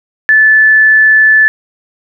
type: tone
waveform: sine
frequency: 1743 Hz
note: A6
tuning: 17 cents flat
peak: -3 dBFS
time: 0.29-1.48 s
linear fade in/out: 0 ms
effects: none